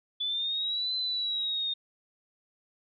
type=linear two-way sweep; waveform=sine; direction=up then down; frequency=3456 to 4056 to 3666 Hz; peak=-28 dBFS; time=0.2-1.74 s; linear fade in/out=10 ms; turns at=0.95 s; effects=none